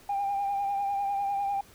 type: tone with vibrato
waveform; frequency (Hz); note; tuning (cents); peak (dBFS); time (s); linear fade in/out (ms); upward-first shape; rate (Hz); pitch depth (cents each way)
sine; 799; G5; +33; -25; 0.09-1.61; 5; triangle; 10; 36
effects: tanh soft clip ceiling -23 dBFS + pink hiss -55 dBFS RMS until 1.74 s